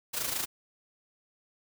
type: noise with amplitude modulation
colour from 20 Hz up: white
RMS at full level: -30 dBFS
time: 0.13-0.46 s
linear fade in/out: 20 ms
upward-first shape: sine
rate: 26.6 Hz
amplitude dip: 60%
effects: none